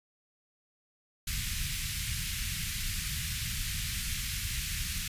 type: band-stop noise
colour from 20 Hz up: pink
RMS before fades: -34 dBFS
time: 1.27-5.08 s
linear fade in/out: 5 ms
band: 150 to 1900 Hz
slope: 24 dB/octave
effects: resampled to 32000 Hz